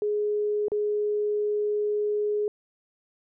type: tone with dropouts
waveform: sine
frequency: 417.9 Hz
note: G#4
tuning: 11 cents sharp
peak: -23 dBFS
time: 0.02-2.48 s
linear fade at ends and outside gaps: 1 ms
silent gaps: 0.683-0.718 s
effects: none